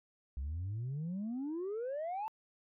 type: exponential sweep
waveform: sine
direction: up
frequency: 63.8 to 902 Hz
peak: -34 dBFS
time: 0.37-2.28 s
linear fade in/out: 0 ms
effects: tanh soft clip ceiling -34 dBFS